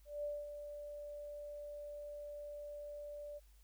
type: tone with ADSR envelope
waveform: sine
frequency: 586 Hz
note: D5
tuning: 4 cents flat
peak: -37 dBFS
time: 0.05-3.4 s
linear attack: 190 ms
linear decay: 220 ms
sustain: -8 dB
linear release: 30 ms
effects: added 50 Hz sine -61 dBFS peak until 3.63 s + white hiss -73 dBFS RMS until 3.63 s